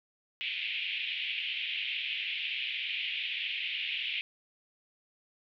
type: band-pass noise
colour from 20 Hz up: pink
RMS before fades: -35 dBFS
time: 0.41-4.21 s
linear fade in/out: 0 ms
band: 2300 to 3300 Hz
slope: 48 dB/octave
effects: none